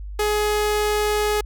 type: tone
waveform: sawtooth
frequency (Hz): 420.2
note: G#4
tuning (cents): +20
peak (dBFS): -15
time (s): 0.19-1.41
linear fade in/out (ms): 5
effects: added 50 Hz sine -30 dBFS peak until 1.45 s